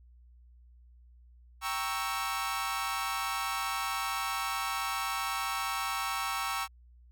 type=chord; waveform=sawtooth; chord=G diminished seventh; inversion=none; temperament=equal; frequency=784 / 932.3 / 1108.7 / 1318.5 Hz; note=G5 / Bb5 / Db6 / Fb6; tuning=0 / 0 / 0 / 0 cents; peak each=-35 / -35 / -32 / -32 dBFS; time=1.61-6.68 s; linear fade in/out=50 ms; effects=added 60 Hz sine -54 dBFS peak until 7.11 s